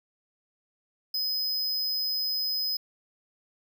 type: tone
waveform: square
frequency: 5040 Hz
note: D#8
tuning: 21 cents sharp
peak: -27 dBFS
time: 1.14-2.77 s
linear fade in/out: 5 ms
effects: none